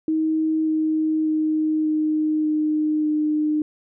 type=tone with pitch steps; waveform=sine; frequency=315.7 / 313.3 / 311 / 308.7 / 306.4 / 304.1 Hz; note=D#4 / D#4 / D#4 / D#4 / D#4 / D#4; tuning=+25 / +12 / -1 / -14 / -27 / -40 cents; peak=-18 dBFS; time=0.08-3.62 s; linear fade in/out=2 ms; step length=590 ms; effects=none